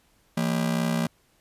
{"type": "ring-modulated tone", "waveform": "45% pulse", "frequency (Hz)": 198.6, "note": "G3", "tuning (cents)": 23, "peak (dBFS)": -20, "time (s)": [0.37, 1.07], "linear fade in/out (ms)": 5, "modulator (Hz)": 31.8, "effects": ["pink hiss -64 dBFS RMS until 1.4 s", "resampled to 32000 Hz"]}